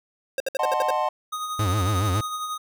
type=tone bursts; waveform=square; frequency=535 Hz; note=C5; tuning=38 cents sharp; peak=-23 dBFS; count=7; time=0.38-0.906 s; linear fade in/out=2 ms; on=22 ms; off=62 ms
type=chord; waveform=triangle; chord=D# diminished seventh; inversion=none; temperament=equal with one note detuned; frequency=612.3 / 740 / 880 / 1046.5 Hz; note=D#5 / F#5 / A5 / C6; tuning=-28 / 0 / 0 / 0 cents; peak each=-25 dBFS; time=0.59-1.09 s; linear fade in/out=5 ms
type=tone with tremolo; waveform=square; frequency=1244.5 Hz; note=D#6; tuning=in tune; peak=-27 dBFS; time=1.32-2.58 s; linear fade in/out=10 ms; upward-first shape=sine; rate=11 Hz; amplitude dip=40%
type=tone with vibrato; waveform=45% pulse; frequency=98 Hz; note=G2; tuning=in tune; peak=-21 dBFS; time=1.59-2.21 s; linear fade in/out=5 ms; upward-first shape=sine; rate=7.1 Hz; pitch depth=180 cents each way
effects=none